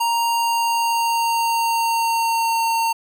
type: tone with pitch glide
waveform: square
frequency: 932.3 to 913.1 Hz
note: A#5 to A#5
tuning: 0 to -36 cents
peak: -18 dBFS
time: 0-2.93 s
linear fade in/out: 10 ms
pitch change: -36 cents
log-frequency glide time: 0.28-2.62 s
effects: none